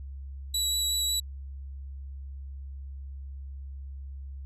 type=tone with vibrato; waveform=25% pulse; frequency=3916 Hz; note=B7; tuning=15 cents flat; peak=-21 dBFS; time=0.54-1.2 s; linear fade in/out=5 ms; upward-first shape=triangle; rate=5.4 Hz; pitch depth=10 cents each way; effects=added 68 Hz sine -37 dBFS peak until 4.45 s